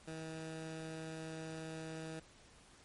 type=tone; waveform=15% pulse; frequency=160 Hz; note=D#3; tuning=49 cents sharp; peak=-37 dBFS; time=0.07-2.2 s; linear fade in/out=10 ms; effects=pink hiss -62 dBFS RMS until 2.84 s + MP3 48 kbps